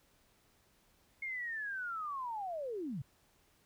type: linear sweep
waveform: sine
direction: down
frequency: 2166 to 116.3 Hz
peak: -37 dBFS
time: 1.22-3.02 s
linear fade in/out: 5 ms
effects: pink hiss -70 dBFS RMS until 3.65 s